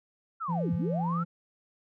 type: linear two-way sweep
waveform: sine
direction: down then up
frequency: 1396.9 to 74.5 to 1396.9 Hz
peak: -31 dBFS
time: 0.4-1.24 s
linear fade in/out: 20 ms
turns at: 0.74 s
type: tone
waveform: triangle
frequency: 170 Hz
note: F3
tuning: 46 cents flat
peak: -26 dBFS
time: 0.48-1.25 s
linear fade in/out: 20 ms
effects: none

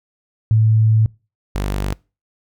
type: tone pair in turn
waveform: sine / sawtooth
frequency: 110 / 49.35 Hz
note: A2 / G1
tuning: 0 / +12 cents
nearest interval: octave + major second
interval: 1388 cents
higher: first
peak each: -10 / -15 dBFS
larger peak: first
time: 0.51-1.06 / 1.55-1.93 s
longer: first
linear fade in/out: 0 ms
effects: noise-tail reverb RT60 0.3 s tail -24 dB re dry

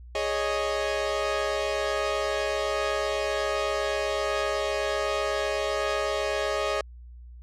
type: chord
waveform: sawtooth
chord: Ab suspended fourth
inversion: none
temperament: equal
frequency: 415.3 / 554.4 / 622.3 Hz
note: Ab4 / Db5 / Eb5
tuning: 0 / 0 / 0 cents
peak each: -27 / -26 / -25 dBFS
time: 0.15-6.81 s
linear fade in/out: 2 ms
effects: added 60 Hz sine -42 dBFS peak until 7.42 s + low-pass 6000 Hz 12 dB/octave

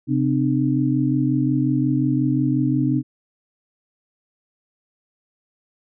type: tone cluster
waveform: sine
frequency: 133.5 / 256.3 / 301.9 Hz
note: C3 / C4 / D4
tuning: +35 / -36 / +48 cents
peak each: -21 dBFS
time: 0.07-3.03 s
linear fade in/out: 50 ms
effects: none

